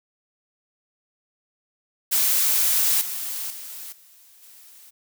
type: noise with level steps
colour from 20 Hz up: blue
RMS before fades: -20 / -30 / -37 / -52 / -48 dBFS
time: 2.11-4.91 s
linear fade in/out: 20 ms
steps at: 3.01 / 3.5 / 3.92 / 4.42 s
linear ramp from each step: 5 ms
effects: none